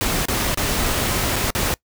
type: noise with dropouts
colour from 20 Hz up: pink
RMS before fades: -21 dBFS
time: 0.01-1.74 s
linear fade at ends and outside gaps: 0 ms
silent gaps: 0.255-0.284 / 0.545-0.574 / 1.359-1.363 / 1.504-1.55 s
effects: noise-tail reverb RT60 0.1 s tail -23 dB re dry